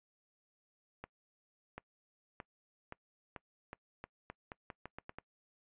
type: accelerating click train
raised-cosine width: 0.5 ms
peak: -29 dBFS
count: 14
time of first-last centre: 1.04-5.186 s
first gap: 740 ms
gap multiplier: 0.84
effects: noise-tail reverb RT60 0.1 s tail -23 dB re dry + resampled to 8000 Hz